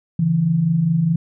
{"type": "tone pair together", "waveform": "sine", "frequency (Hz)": [141.22, 166.1], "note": ["C#3", "E3"], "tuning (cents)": [33, 13], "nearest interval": "minor third", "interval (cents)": 280, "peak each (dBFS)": [-22, -15], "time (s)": [0.19, 1.16], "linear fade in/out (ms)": 5, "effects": []}